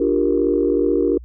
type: chord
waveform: sine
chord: G minor seventh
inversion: second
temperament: equal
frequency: 293.7 / 349.2 / 392 / 466.2 Hz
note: D4 / F4 / G4 / Bb4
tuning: 0 / 0 / 0 / 0 cents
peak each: -20 dBFS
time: 0-1.18 s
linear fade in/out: 5 ms
effects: tanh soft clip ceiling -4 dBFS + added 60 Hz sine -35 dBFS peak until 1.24 s